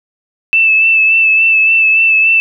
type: tone with vibrato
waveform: sine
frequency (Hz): 2637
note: E7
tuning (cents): 0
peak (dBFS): -6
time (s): 0.53-2.4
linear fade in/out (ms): 0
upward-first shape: sine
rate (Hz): 3.5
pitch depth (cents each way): 25
effects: none